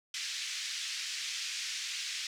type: band-pass noise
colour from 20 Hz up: white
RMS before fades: -38 dBFS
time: 0.14-2.27 s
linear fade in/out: 2 ms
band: 1900 to 6200 Hz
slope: 24 dB/octave
effects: none